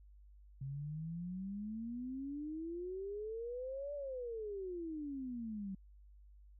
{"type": "exponential two-way sweep", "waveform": "sine", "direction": "up then down", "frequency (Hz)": [132.6, 585, 188.1], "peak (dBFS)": -40, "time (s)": [0.61, 5.75], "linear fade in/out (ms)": 5, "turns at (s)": 3.94, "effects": ["added 50 Hz sine -57 dBFS peak until 6.59 s"]}